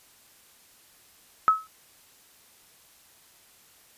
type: tone with exponential decay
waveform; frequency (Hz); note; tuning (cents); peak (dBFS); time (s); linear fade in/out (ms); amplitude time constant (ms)
sine; 1289; E6; -39; -12; 1.48-1.67; 0; 41
effects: white hiss -57 dBFS RMS until 3.97 s + resampled to 32000 Hz